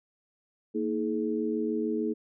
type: tone cluster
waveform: sine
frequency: 231 / 317.9 / 424.1 Hz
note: A#3 / D#4 / G#4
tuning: -16 / +37 / +36 cents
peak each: -31 dBFS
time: 0.74-2.14 s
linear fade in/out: 20 ms
effects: none